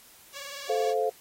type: tone with vibrato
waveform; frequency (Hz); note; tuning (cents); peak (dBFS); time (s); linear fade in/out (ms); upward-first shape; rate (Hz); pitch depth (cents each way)
5% pulse; 562; C#5; +24; -28; 0.32-0.95; 50; triangle; 20; 68
type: chord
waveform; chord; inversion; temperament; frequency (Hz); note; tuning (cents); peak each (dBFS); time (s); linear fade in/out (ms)
sine; F major; first; just; 436.5 / 523.8 / 698.5; A4 / C5 / F5; -14 / +2 / 0; -27 / -29 / -29; 0.69-1.1; 10
effects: white hiss -54 dBFS RMS until 1.2 s + AAC 48 kbps